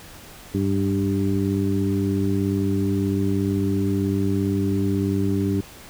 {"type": "harmonic tone with a mistuned harmonic", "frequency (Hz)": 98, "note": "G2", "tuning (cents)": 0, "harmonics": [1, 2, 3, 4], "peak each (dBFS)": [-24, -24, -24, -28], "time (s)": [0.54, 5.61], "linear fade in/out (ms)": 5, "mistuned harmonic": 1, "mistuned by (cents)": 19, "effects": ["pink hiss -43 dBFS RMS until 5.89 s"]}